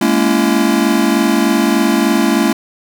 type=chord; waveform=square; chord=A# half-diminished seventh; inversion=third; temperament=just; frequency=209.8 / 233.1 / 279.7 / 335.6 Hz; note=G#3 / A#3 / C#4 / E4; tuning=+18 / 0 / +16 / +31 cents; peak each=-17 dBFS; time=0.01-2.53 s; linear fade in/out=5 ms; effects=none